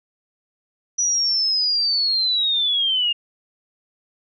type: linear sweep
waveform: sine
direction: down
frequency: 5900 to 2804 Hz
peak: -17 dBFS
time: 0.98-3.13 s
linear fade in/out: 10 ms
effects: none